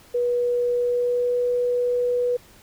sine tone with pitch glide, 485.7 to 489.6 Hz, B4 to B4, -29 to -15 cents, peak -19 dBFS, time 0.14-2.37 s, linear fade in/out 10 ms, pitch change +14 cents, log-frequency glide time 0.74-1.34 s, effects pink hiss -51 dBFS RMS until 2.62 s

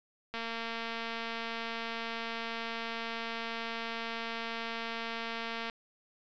click train, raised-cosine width 0.3 ms, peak -22 dBFS, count 1228, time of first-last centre 0.34-5.698 s, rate 229 Hz, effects resampled to 16000 Hz

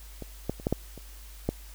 clicks, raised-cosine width 2 ms, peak -24 / -14 / -29 / -12 / -11 / -29 / -12 dBFS, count 7, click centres 0.223 / 0.496 / 0.599 / 0.669 / 0.726 / 0.977 / 1.49 s, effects added 50 Hz sine -44 dBFS peak until 1.74 s + white hiss -52 dBFS RMS until 1.74 s

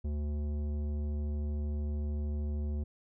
sine tone with tanh clipping, 73.9 Hz, D2, 11 cents sharp, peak -33 dBFS, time 0.04-2.84 s, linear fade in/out 10 ms, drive 13 dB, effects none

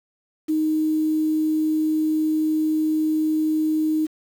sine tone with quantisation, 311.1 Hz, D#4, in tune, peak -18 dBFS, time 0.48-4.07 s, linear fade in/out 20 ms, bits 7, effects none

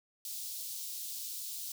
white high-pass noise, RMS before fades -41 dBFS, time 0.25-1.72 s, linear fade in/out 2 ms, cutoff 3700 Hz, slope 24 dB/octave, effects none

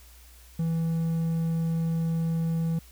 triangle tone, 164.3 Hz, E3, 5 cents flat, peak -22 dBFS, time 0.59-2.79 s, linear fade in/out 5 ms, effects added 60 Hz sine -50 dBFS peak until 2.91 s + white hiss -55 dBFS RMS until 2.91 s

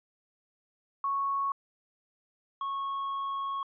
sine / triangle tone pair in turn, 1106 / 1099.8 Hz, C#6 / C#6, -4 / -14 cents, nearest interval unison, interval 10 cents, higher first, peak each -27 / -29 dBFS, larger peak first, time 1.04-1.52 / 2.61-3.63 s, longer second, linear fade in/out 2 ms, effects resampled to 11025 Hz

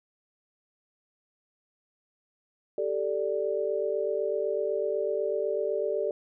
sine chord, G suspended second, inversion none, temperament equal, 392 / 440 / 587.3 Hz, G4 / A4 / D5, 0 / 0 / 0 cents, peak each -31 / -30 / -30 dBFS, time 2.78-6.11 s, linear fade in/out 2 ms, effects none

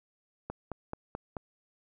click train, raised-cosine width 1 ms, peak -22 dBFS, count 5, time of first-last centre 0.5-1.368 s, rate 4.61 Hz, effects none

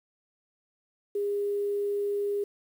sine tone, 406.8 Hz, G#4, 36 cents flat, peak -26 dBFS, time 1.15-2.44 s, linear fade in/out 5 ms, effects 9-bit

